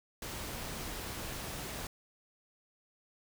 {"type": "noise", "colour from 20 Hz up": "pink", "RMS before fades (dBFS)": -41, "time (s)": [0.22, 1.87], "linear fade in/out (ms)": 2, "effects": []}